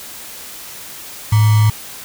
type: tone with sample-and-hold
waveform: sine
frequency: 107.5 Hz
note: A2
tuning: 40 cents flat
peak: -8 dBFS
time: 1.32-1.7 s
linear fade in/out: 5 ms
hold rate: 1050 Hz
effects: white hiss -33 dBFS RMS until 2.04 s